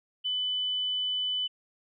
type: tone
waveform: sine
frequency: 3000 Hz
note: F#7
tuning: 23 cents sharp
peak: -27 dBFS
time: 0.24-1.48 s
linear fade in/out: 20 ms
effects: none